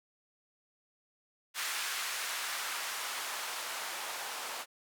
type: noise with band-pass filter sweep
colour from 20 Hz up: blue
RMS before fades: -38 dBFS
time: 1.54-4.66 s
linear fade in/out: 50 ms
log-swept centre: 1500 to 750 Hz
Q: 1
effects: none